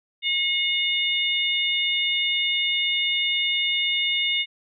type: harmonic tone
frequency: 721 Hz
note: F#5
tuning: 45 cents flat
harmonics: 3 / 4 / 5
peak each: -25 / -25 / -25 dBFS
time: 0.22-4.46 s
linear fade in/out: 50 ms
effects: none